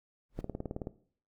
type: noise with exponential growth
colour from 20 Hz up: brown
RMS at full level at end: -38 dBFS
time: 0.29-0.41 s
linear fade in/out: 5 ms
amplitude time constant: 24 ms
type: click train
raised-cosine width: 2 ms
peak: -23 dBFS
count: 10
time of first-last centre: 0.39-0.871 s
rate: 18.7 Hz
effects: noise-tail reverb RT60 0.5 s tail -17 dB re dry